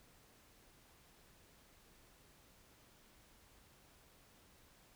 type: silence
effects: pink hiss -66 dBFS RMS until 4.95 s